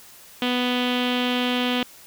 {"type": "tone with low-pass filter", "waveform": "sawtooth", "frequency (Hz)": 247.7, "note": "B3", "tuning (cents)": 5, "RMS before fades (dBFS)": -23, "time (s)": [0.42, 1.83], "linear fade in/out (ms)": 2, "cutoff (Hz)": 3200, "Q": 5, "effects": ["white hiss -47 dBFS RMS until 2.06 s"]}